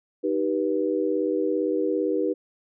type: chord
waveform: sine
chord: Eb augmented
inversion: none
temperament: just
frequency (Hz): 311.1 / 388.9 / 486.1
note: Eb4 / G4 / B4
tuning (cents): 0 / -14 / -28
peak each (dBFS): -26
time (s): 0.23-2.34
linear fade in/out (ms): 20
effects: none